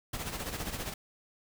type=noise with tremolo; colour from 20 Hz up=pink; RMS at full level=-35 dBFS; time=0.13-0.94 s; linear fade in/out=5 ms; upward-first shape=sine; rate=15 Hz; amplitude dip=60%; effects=none